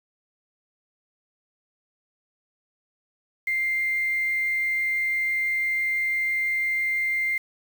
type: tone with quantisation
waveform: sine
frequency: 2098 Hz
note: C7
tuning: 4 cents sharp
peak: -22 dBFS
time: 3.47-7.38 s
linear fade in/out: 5 ms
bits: 7
effects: none